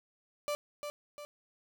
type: tone with echo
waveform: 35% pulse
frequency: 587.3 Hz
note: D5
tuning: in tune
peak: -30 dBFS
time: 0.48-0.55 s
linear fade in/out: 0 ms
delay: 350 ms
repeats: 2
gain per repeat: -6 dB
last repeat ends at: 1.25 s
effects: none